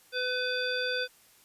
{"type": "harmonic tone with a mistuned harmonic", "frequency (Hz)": 502, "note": "B4", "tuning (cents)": 28, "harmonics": [1, 3, 5, 7, 9], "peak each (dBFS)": [-33, -32, -39, -36, -37], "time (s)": [0.12, 1.08], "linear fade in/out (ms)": 50, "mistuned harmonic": 9, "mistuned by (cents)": 69, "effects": ["white hiss -60 dBFS RMS until 1.44 s", "resampled to 32000 Hz"]}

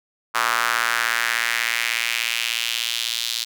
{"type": "tone with high-pass filter sweep", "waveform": "square", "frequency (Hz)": 58.27, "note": "A#1", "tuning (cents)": 0, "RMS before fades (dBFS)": -23, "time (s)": [0.34, 3.45], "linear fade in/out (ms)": 20, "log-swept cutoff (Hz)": [1200, 3900], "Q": 2.5, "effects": []}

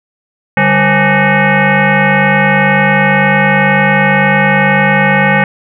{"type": "tone with frequency modulation", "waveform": "sine", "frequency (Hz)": 827, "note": "G#5", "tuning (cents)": -8, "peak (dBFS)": -6, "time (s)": [0.57, 5.44], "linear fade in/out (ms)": 2, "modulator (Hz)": 341, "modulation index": 4.2, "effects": []}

